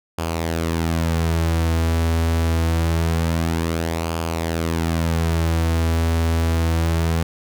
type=tone with flanger; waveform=sawtooth; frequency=82.41 Hz; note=E2; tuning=in tune; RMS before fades=-20 dBFS; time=0.18-7.23 s; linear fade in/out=5 ms; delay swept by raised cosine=0.51 to 5.81 ms; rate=0.25 Hz; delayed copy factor=-0.5; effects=none